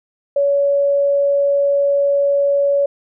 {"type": "tone", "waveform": "sine", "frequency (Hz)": 564, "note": "C#5", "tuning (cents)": 30, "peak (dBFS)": -12, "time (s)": [0.36, 2.86], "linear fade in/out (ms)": 5, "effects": []}